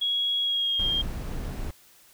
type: tone with pitch glide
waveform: sine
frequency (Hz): 3322 to 3213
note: G#7 to G7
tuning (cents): 0 to +42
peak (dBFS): -23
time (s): 0.01-1.02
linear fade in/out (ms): 10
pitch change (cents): -58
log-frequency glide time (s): 0.41-0.9
type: noise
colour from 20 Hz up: brown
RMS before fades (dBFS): -32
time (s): 0.79-1.71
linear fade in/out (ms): 5
effects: white hiss -56 dBFS RMS until 2.13 s